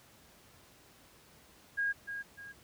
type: tone with echo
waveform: sine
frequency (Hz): 1632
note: G#6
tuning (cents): -31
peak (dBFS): -29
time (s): 1.77-1.93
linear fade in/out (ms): 20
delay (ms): 300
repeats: 2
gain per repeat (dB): -8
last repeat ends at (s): 2.53
effects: pink hiss -60 dBFS RMS until 2.63 s + high-pass 60 Hz 12 dB/octave